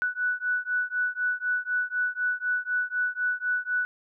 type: beating tone pair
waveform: sine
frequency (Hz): 1480 / 1484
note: F#6 / F#6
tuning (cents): 0 / +5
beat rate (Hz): 4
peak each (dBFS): -28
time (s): 0.02-3.85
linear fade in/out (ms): 0
effects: none